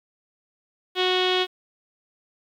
sawtooth tone with low-pass filter, 367.7 Hz, F#4, 11 cents flat, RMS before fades -22 dBFS, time 0.95-1.47 s, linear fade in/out 50 ms, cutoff 3400 Hz, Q 6.1, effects 9-bit

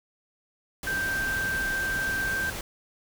sine tone in noise, 1568 Hz, G6, in tune, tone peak -26 dBFS, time 0.87-2.5 s, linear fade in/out 2 ms, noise pink, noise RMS -35 dBFS, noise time 0.83-2.61 s, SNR +6 dB, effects none

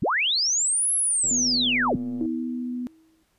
sine linear two-way sweep, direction up then down, 80.2 to 11190 to 80.2 Hz, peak -20 dBFS, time 0.02-1.96 s, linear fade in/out 5 ms, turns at 0.94 s
click train, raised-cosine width 2 ms, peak -30 dBFS, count 119, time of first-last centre 1.24-2.257 s, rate 116 Hz
sine tone, 246.9 Hz, B3, in tune, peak -27 dBFS, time 1.31-2.87 s, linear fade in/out 0 ms
sine tone with exponential decay, 321.1 Hz, E4, 45 cents flat, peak -23 dBFS, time 2.21-3.23 s, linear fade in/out 1 ms, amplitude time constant 220 ms
effects pink hiss -68 dBFS RMS until 3.38 s + resampled to 32000 Hz

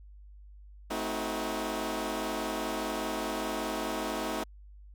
15% pulse chord, A diminished seventh, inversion none, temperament equal with one note detuned, 220 / 261.6 / 317.5 / 370 Hz, A3 / C4 / Eb4 / Gb4, 0 / 0 / +35 / 0 cents, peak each -31 / -32 / -29 / -33 dBFS, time 0.9-4.44 s, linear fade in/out 10 ms, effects added 50 Hz sine -48 dBFS peak until 4.94 s

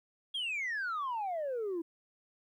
sine exponential sweep, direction down, 3342 to 321.9 Hz, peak -31 dBFS, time 0.34-1.82 s, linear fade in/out 10 ms, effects tanh soft clip ceiling -31 dBFS + 12-bit

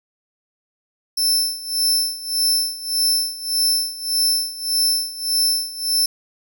sawtooth tone with tremolo, 5310 Hz, E8, 12 cents sharp, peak -12 dBFS, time 1.17-6.06 s, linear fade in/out 5 ms, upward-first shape sine, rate 1.7 Hz, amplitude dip 85%, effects none

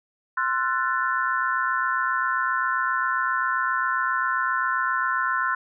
sine chord, F# half-diminished seventh, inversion second, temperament equal with one note detuned, 1046.5 / 1352.5 / 1480 / 1760 Hz, C6 / E6 / F#6 / A6, 0 / +44 / 0 / 0 cents, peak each -26 / -27 / -26 / -30 dBFS, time 0.37-5.55 s, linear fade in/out 5 ms, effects none

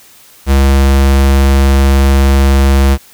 square tone, 68.2 Hz, C#2, 28 cents flat, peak -6 dBFS, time 0.46-2.98 s, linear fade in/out 50 ms, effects white hiss -41 dBFS RMS until 3.13 s

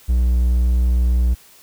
triangle tone, 60.9 Hz, B1, 24 cents flat, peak -11 dBFS, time 0.08-1.35 s, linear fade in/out 20 ms, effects white hiss -48 dBFS RMS until 1.62 s

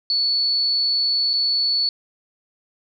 sine tone with dropouts, 4435 Hz, C#8, in tune, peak -17 dBFS, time 0.1-1.89 s, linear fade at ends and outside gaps 1 ms, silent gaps 1.333-1.337 s, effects none

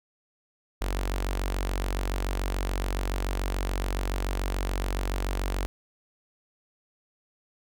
sawtooth tone with notch filter, 47 Hz, F#1, 28 cents sharp, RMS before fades -29 dBFS, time 0.81-5.66 s, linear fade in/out 0 ms, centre 140 Hz, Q 0.56, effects none

